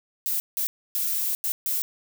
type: noise bursts at uneven times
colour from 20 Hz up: violet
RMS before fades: -26 dBFS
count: 5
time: 0.26-0.4 / 0.57-0.67 / 0.95-1.35 / 1.44-1.52 / 1.66-1.82 s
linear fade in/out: 0 ms
effects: none